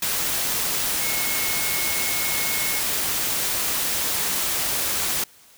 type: tone in noise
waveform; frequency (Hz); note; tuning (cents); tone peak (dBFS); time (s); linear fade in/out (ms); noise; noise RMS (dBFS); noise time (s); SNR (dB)
sine; 2179; C#7; -30; -30; 1.01-2.8; 5; white; -24; 0.02-5.24; -9
effects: white hiss -52 dBFS RMS until 5.57 s